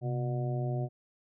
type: harmonic tone with a mistuned harmonic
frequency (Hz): 121.5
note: B2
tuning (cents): -28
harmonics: 1 / 2 / 3 / 4 / 5 / 6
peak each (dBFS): -30 / -43 / -39 / -50 / -41 / -43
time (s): 0.01-0.89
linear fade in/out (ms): 50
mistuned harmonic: 1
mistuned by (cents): +120
effects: none